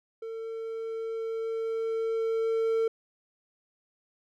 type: tone with level ramp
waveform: triangle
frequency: 450.5 Hz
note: A4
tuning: 41 cents sharp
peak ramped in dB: -33 to -21 dBFS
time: 0.22-2.88 s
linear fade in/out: 5 ms
effects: none